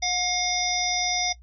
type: harmonic tone with a mistuned harmonic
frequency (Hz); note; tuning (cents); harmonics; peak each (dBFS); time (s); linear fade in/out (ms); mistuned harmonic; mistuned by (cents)
722; F#5; -43; 1 / 3 / 5 / 7 / 8; -29 / -29 / -31 / -29 / -27; 0.02-1.33; 10; 3; -23
effects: noise-tail reverb RT60 0.1 s tail -18 dB re dry + added 60 Hz sine -46 dBFS peak until 1.42 s